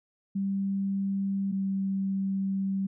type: tone pair in turn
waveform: sine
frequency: 196 / 193.97 Hz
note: G3 / G3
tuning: 0 / -18 cents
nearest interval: unison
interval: 18 cents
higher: first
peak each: -26 dBFS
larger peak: neither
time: 0.35-1.52 / 1.52-2.87 s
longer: second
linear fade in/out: 10 ms
effects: none